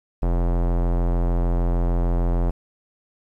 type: tone with low-pass filter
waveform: square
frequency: 43.3 Hz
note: F1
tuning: 14 cents flat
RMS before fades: -20 dBFS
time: 0.22-2.51 s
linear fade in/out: 10 ms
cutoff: 770 Hz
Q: 1.2
effects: 9-bit